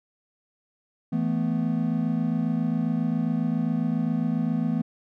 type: chord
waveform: triangle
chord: E suspended fourth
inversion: none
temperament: just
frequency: 164.81 / 219.8 / 247.2 Hz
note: E3 / A3 / B3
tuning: 0 / -2 / +2 cents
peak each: -25 dBFS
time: 1.12-4.82 s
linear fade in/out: 10 ms
effects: none